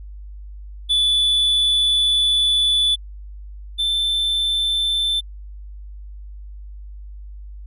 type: tone pair in turn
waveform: triangle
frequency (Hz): 3468 / 3541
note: A7 / A7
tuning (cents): -26 / +10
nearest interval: unison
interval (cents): 36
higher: second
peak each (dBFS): -13 / -16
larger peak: first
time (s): 0.89-2.96 / 3.78-5.21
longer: first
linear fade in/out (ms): 20
effects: added 50 Hz sine -33 dBFS peak until 7.66 s + resampled to 32000 Hz